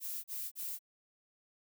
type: noise bursts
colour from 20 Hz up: violet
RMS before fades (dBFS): -40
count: 3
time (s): 0-0.792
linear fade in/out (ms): 50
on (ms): 240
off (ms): 36
effects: none